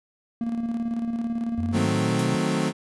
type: tone with tremolo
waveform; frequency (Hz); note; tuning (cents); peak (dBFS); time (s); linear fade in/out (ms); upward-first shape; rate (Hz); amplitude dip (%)
triangle; 231.8; A#3; -10; -21; 0.41-1.85; 2; square; 18; 45
type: linear sweep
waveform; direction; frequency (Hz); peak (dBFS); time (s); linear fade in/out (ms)
sine; up; 86.2 to 130.6; -27; 1.58-2.35; 0
type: chord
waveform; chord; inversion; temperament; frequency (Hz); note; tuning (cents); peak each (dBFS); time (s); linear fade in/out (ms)
30% pulse; D# diminished seventh; none; equal; 155.56 / 185 / 220 / 261.6; D#3 / F#3 / A3 / C4; 0 / 0 / 0 / 0; -25; 1.72-2.73; 50
type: noise with exponential decay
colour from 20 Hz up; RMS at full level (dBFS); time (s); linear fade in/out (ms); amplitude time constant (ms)
white; -31; 2.19-2.34; 2; 31
effects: resampled to 24000 Hz